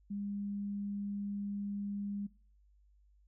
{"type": "tone", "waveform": "sine", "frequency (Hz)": 202.2, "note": "G#3", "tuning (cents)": -46, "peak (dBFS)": -36, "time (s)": [0.1, 2.27], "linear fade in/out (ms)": 10, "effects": ["noise-tail reverb RT60 0.4 s tail -21 dB re dry", "added 50 Hz sine -63 dBFS peak until 3.27 s"]}